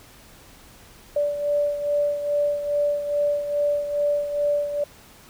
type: beating tone pair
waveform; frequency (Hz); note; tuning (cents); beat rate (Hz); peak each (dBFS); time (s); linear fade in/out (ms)
sine; 582 / 584.4; D5 / D5; -16 / -9; 2.4; -21 / -28; 1.16-4.84; 5
effects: pink hiss -49 dBFS RMS until 5.29 s